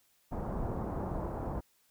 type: low-pass noise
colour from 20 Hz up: pink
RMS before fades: -36 dBFS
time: 0.31-1.61 s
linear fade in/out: 20 ms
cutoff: 1000 Hz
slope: 24 dB/octave
effects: white hiss -70 dBFS RMS until 1.9 s